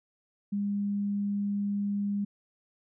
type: tone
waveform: sine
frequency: 202.5 Hz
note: G#3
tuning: 43 cents flat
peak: -27 dBFS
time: 0.52-2.25 s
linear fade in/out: 10 ms
effects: none